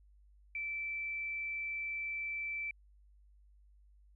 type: tone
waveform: sine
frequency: 2327 Hz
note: D7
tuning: 17 cents flat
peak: -36 dBFS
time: 0.55-2.71 s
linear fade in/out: 2 ms
effects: added 50 Hz sine -60 dBFS peak until 4.15 s